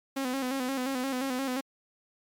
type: tone with vibrato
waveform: sawtooth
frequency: 261.6 Hz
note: C4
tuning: in tune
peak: -25 dBFS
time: 0.16-1.61 s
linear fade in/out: 10 ms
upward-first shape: square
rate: 5.7 Hz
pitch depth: 63 cents each way
effects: MP3 96 kbps